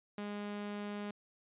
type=tone; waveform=sawtooth; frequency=205.9 Hz; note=G#3; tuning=15 cents flat; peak=-35 dBFS; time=0.18-1.11 s; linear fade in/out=2 ms; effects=resampled to 8000 Hz